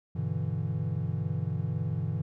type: chord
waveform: triangle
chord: E minor seventh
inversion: first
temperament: equal with one note detuned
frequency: 99.31 / 123.47 / 146.83 / 164.81 Hz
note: G2 / B2 / D3 / E3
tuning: +23 / 0 / 0 / 0 cents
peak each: -32 dBFS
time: 0.15-2.22 s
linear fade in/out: 10 ms
effects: none